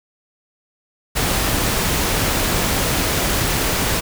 pink noise, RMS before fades -19 dBFS, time 1.15-4.01 s, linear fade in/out 20 ms, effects none

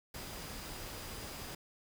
sine tone in noise, 4904 Hz, D#8, 26 cents flat, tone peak -56 dBFS, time 0.14-1.55 s, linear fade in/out 5 ms, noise pink, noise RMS -45 dBFS, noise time 0.14-1.55 s, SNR -14 dB, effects none

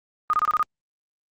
sine tone bursts, 1234 Hz, D#6, 15 cents flat, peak -17 dBFS, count 6, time 0.3-0.628 s, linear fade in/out 0 ms, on 33 ms, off 26 ms, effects Opus 32 kbps

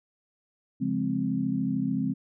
sine chord, Db major seventh, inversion none, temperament equal, 138.59 / 174.61 / 207.7 / 261.6 Hz, Db3 / F3 / Ab3 / C4, 0 / 0 / 0 / 0 cents, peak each -34 / -32 / -30 / -28 dBFS, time 0.8-2.14 s, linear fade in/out 20 ms, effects none

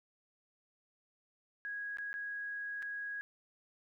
sine tone with dropouts, 1654 Hz, G#6, 8 cents flat, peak -38 dBFS, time 1.65-3.21 s, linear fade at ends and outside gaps 0 ms, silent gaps 1.971-1.985 / 2.13-2.14 / 2.823-2.827 s, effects 13-bit

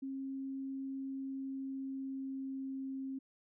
sine tone with pitch glide, 269.2 to 267.3 Hz, C4 to C4, +49 to +37 cents, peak -38 dBFS, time 0.02-3.19 s, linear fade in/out 10 ms, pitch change -12 cents, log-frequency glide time 1.01-3.07 s, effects none

